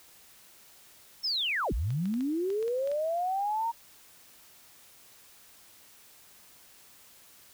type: linear two-way sweep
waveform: sine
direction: down then up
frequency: 5460 to 42.67 to 938 Hz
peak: -27 dBFS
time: 1.23-3.72 s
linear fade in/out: 20 ms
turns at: 1.73 s
type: clicks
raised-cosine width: 0.2 ms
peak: -29 dBFS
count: 9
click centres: 1.905 / 2.056 / 2.14 / 2.208 / 2.503 / 2.627 / 2.68 / 2.874 / 2.916 s
effects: white hiss -56 dBFS RMS until 7.53 s